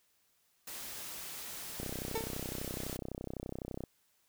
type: noise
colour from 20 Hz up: white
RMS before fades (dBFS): -44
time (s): 0.67-2.97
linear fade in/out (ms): 5
type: click train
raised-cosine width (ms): 2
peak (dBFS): -26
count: 66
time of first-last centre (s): 1.8-3.838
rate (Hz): 31.9
type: tone with exponential decay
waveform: 30% pulse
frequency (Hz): 448.9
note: A4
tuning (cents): +35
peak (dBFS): -28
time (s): 2.15-2.36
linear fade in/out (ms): 5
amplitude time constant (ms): 44
effects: white hiss -73 dBFS RMS until 4.28 s